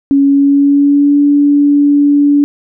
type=tone with pitch glide; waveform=sine; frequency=278.2 to 287.8 Hz; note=C#4 to D4; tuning=+6 to -35 cents; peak=-5 dBFS; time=0.11-2.44 s; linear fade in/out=0 ms; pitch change=+59 cents; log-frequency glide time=0.22-1.19 s; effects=none